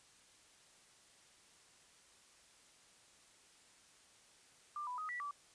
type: tone with pitch steps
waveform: sine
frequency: 1189 / 992 / 1254 / 1950 / 1157 Hz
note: D6 / B5 / D#6 / B6 / D6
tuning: +21 / +7 / +13 / -23 / -26 cents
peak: -40 dBFS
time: 4.76-5.31 s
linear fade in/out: 2 ms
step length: 110 ms
effects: white hiss -65 dBFS RMS until 5.54 s + resampled to 22050 Hz